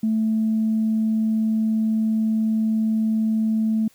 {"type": "tone", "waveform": "sine", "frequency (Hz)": 220, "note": "A3", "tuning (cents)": 0, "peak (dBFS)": -17, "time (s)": [0.03, 3.88], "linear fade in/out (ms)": 5, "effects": ["tanh soft clip ceiling -13 dBFS", "white hiss -57 dBFS RMS until 3.94 s"]}